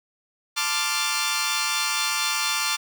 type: chord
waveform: 10% pulse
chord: D minor seventh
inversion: second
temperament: equal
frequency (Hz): 880 / 1046.5 / 1174.7 / 1396.9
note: A5 / C6 / D6 / F6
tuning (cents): 0 / 0 / 0 / 0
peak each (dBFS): -22 / -23 / -18 / -19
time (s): 0.56-2.77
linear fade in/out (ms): 20
effects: none

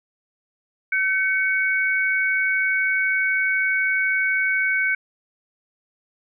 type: tone pair together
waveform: sine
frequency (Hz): 1534 / 2232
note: G6 / C#7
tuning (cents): -38 / +11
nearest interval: tritone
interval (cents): 649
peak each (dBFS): -21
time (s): 0.92-4.95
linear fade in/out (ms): 5
effects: none

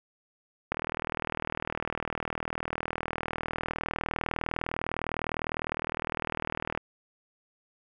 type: click train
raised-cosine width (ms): 0.5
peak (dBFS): -15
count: 242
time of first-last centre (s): 0.72-6.775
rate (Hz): 39.8
effects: none

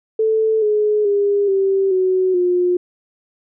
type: tone with pitch steps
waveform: sine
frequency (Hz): 440 / 422.1 / 404.9 / 388.4 / 372.6 / 357.4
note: A4 / G#4 / G#4 / G4 / F#4 / F4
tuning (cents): 0 / +28 / -44 / -16 / +12 / +40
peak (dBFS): -13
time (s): 0.19-2.77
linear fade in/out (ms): 5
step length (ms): 430
effects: none

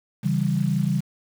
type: chord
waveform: sine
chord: C# diminished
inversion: none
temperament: equal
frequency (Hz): 138.59 / 164.81 / 196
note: C#3 / E3 / G3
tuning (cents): 0 / 0 / 0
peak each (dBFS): -24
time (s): 0.23-1.01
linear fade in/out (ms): 20
effects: 7-bit

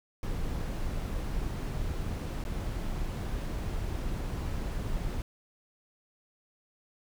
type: noise with dropouts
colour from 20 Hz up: brown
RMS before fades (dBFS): -33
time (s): 0.23-5.22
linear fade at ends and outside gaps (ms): 1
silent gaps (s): 2.439-2.45
effects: none

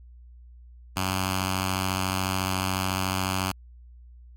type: tone with notch filter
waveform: 5% pulse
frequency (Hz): 94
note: F#2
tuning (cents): +28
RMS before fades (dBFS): -27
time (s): 0.96-3.52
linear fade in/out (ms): 10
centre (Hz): 470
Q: 0.59
effects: added 60 Hz sine -45 dBFS peak until 4.36 s + MP3 64 kbps

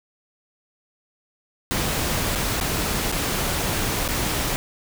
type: noise with dropouts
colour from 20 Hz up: pink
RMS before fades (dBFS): -24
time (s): 1.71-4.56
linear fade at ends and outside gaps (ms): 0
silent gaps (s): 2.352-2.357 / 2.601-2.611 / 3.117-3.124 / 4.079-4.087
effects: none

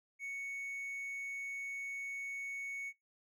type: tone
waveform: triangle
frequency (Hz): 2220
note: C#7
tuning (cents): +2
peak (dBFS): -38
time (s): 0.19-2.93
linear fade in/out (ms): 50
effects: noise-tail reverb RT60 0.2 s tail -24 dB re dry

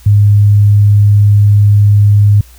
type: tone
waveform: sine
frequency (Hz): 102.9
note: G#2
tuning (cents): -16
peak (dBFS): -3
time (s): 0.06-2.41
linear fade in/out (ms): 5
effects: added 60 Hz sine -36 dBFS peak until 2.58 s + white hiss -43 dBFS RMS until 2.58 s

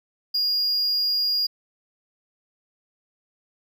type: tone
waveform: triangle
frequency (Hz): 4846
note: D#8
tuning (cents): -47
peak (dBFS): -19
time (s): 0.34-1.47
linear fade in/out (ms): 10
effects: none

